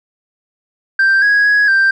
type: tone with pitch steps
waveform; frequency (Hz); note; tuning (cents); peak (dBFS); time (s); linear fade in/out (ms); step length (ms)
sine; 1573 / 1657 / 1667 / 1575; G6 / G#6 / G#6 / G6; +6 / -4 / +6 / +8; -6; 0.99-1.91; 5; 230
effects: tanh soft clip ceiling -7 dBFS